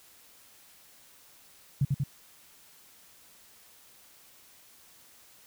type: tone with echo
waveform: sine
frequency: 138.59 Hz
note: C#3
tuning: in tune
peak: -21 dBFS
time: 1.81-1.85 s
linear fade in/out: 5 ms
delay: 94 ms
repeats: 2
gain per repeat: -2 dB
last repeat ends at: 2.038 s
effects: white hiss -57 dBFS RMS until 5.46 s